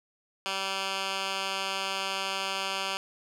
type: tone with band-pass filter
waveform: 10% pulse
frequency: 193.3 Hz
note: G3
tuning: 24 cents flat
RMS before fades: -32 dBFS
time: 0.46-2.97 s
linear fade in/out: 0 ms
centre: 3100 Hz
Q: 0.89
effects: none